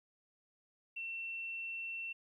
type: tone with vibrato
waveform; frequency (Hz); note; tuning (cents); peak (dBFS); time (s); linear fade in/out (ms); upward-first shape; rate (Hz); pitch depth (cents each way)
sine; 2700; E7; +41; -39; 0.96-2.13; 10; triangle; 20; 10
effects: 13-bit